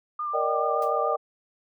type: tone with vibrato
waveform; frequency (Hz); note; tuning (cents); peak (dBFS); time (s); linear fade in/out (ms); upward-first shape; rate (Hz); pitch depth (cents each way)
sine; 1199; D6; +36; -27; 0.19-1.16; 5; sine; 7; 28
type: chord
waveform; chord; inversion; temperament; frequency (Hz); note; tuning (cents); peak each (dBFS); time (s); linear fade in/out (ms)
sine; Eb major seventh; second; just; 466.7 / 583.4 / 622.3 / 777.8; Bb4 / D5 / Eb5 / G5; +2 / -12 / 0 / -14; -29; 0.33-1.17; 20
type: noise with exponential decay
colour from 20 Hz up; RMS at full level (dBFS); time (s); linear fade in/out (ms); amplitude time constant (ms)
white; -43; 0.82-0.95; 2; 27
effects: none